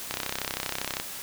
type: click train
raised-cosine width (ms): 0.2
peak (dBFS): -11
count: 30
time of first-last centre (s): 0.11-1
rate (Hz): 32.6
effects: white hiss -38 dBFS RMS until 1.22 s